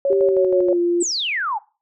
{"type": "tone with tremolo", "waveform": "sine", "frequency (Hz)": 554.4, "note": "C#5", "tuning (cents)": 0, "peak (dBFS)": -15, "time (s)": [0.05, 0.73], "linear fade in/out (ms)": 2, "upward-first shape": "square", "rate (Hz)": 6.3, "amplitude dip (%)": 55}
{"type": "tone with pitch glide", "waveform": "sine", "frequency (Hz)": [391.8, 347], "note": ["G4", "F4"], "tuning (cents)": [-1, -11], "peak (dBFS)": -15, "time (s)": [0.1, 1.03], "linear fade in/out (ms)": 5, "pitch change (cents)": -210, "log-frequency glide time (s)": [0.24, 0.79]}
{"type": "exponential sweep", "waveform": "sine", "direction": "down", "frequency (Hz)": [8490, 775], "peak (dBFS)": -20, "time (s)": [1, 1.59], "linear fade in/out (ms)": 20}
{"effects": ["noise-tail reverb RT60 0.3 s tail -19 dB re dry"]}